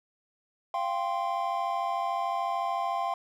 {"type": "chord", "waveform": "triangle", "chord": "F suspended second", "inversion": "none", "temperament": "equal with one note detuned", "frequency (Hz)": [690.4, 784, 1046.5], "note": ["F5", "G5", "C6"], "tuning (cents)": [-20, 0, 0], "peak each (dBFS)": -30, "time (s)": [0.74, 3.14], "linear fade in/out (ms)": 2, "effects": []}